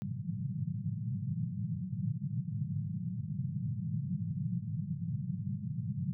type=band-pass noise; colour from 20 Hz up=pink; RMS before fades=-36 dBFS; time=0.02-6.13 s; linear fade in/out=0 ms; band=100 to 200 Hz; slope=96 dB/octave; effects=none